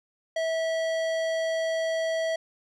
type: tone with tanh clipping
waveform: sine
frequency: 650 Hz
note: E5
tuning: 24 cents flat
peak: -27 dBFS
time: 0.36-2.36 s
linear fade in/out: 5 ms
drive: 17 dB
effects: none